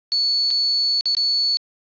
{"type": "tone with dropouts", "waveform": "sine", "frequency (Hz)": 4435, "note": "C#8", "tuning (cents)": 0, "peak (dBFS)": -16, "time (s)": [0.12, 1.57], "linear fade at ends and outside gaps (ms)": 0, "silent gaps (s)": [[0.505, 0.51], [1.009, 1.057], [1.15, 1.169]], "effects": ["resampled to 11025 Hz", "9-bit"]}